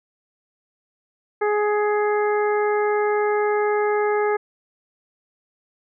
harmonic tone, 418.1 Hz, G#4, 12 cents sharp, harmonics 1 / 2 / 3 / 4 / 5, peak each -19 / -25 / -29 / -31 / -33 dBFS, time 1.41-4.37 s, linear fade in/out 10 ms, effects none

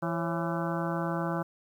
harmonic tone with a mistuned harmonic, 167.7 Hz, E3, 30 cents sharp, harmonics 1 / 2 / 3 / 4 / 5 / 6 / 7 / 8 / 9, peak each -32 / -35 / -37 / -38 / -39 / -40 / -40 / -41 / -42 dBFS, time 0.02-1.43 s, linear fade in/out 10 ms, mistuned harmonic 3, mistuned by +140 cents, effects 10-bit

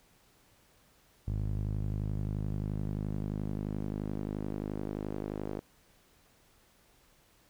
sawtooth tone with band-pass filter sweep, 51.5 Hz, G#1, 14 cents flat, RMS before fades -35 dBFS, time 1.27-5.6 s, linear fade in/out 10 ms, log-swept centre 100 to 380 Hz, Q 1.2, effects pink hiss -65 dBFS RMS until 7.49 s

